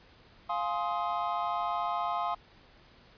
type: chord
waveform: triangle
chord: F minor seventh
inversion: none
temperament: just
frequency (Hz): 698.5 / 838.1 / 1047.7 / 1257.2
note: F5 / Ab5 / C6 / Eb6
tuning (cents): 0 / +16 / +2 / +18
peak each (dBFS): -32 / -34 / -32 / -34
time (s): 0.49-2.35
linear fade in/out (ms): 10
effects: pink hiss -58 dBFS RMS until 3.17 s + resampled to 11025 Hz